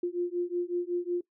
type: beating tone pair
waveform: sine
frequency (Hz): 349.2 / 354.6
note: F4 / F4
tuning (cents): 0 / +26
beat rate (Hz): 5.4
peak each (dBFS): -31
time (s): 0.03-1.21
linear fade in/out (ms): 5
effects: noise-tail reverb RT60 0.1 s tail -20 dB re dry